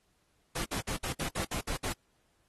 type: noise bursts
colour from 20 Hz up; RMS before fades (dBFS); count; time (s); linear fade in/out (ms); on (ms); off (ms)
pink; -35; 9; 0.55-1.93; 10; 100; 60
type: clicks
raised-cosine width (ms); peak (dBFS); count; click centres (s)
1; -25; 2; 1.4 / 1.405
effects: pink hiss -73 dBFS RMS until 2.48 s + AAC 32 kbps